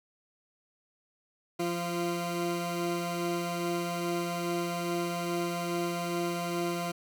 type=tone pair together; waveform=20% pulse; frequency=173.5 / 344.6 Hz; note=F3 / F4; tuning=-11 / -23 cents; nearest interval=octave; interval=1188 cents; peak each=-28 dBFS; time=1.59-6.92 s; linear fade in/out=10 ms; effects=none